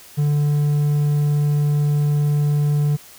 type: tone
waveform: triangle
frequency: 146.83 Hz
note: D3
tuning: in tune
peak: -13 dBFS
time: 0.17-2.97 s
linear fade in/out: 20 ms
effects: white hiss -44 dBFS RMS until 3.18 s